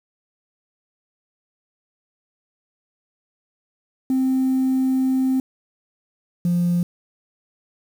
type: tone pair in turn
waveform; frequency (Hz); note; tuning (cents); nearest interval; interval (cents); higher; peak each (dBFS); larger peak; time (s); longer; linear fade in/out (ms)
sine; 261.6 / 174.6; C4 / F3; 0 / 0; perfect fifth; 700; first; -15; neither; 4.1-5.4 / 6.45-6.83; first; 2
effects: tanh soft clip ceiling -13 dBFS + 7-bit